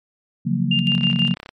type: chord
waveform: sine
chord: Gb major seventh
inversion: second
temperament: just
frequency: 138.75 / 173.43 / 185 / 231.2 Hz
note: Db3 / F3 / Gb3 / Bb3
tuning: +2 / -12 / 0 / -14 cents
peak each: -23 dBFS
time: 0.45-1.35 s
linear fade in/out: 20 ms
type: tone with tremolo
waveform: sine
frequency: 2801 Hz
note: F7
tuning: 4 cents sharp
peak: -17 dBFS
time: 0.71-1.34 s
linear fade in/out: 5 ms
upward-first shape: square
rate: 6.2 Hz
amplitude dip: 65%
type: click train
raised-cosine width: 0.3 ms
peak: -18 dBFS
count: 20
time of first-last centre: 0.92-1.491 s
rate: 33.3 Hz
effects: MP3 64 kbps